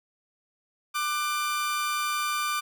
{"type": "tone pair together", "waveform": "sawtooth", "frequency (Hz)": [1189.8, 1500], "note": ["D6", "F#6"], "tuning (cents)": [22, 23], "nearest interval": "major third", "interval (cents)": 401, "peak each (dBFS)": [-23, -31], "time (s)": [0.94, 2.61], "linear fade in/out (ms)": 20, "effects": []}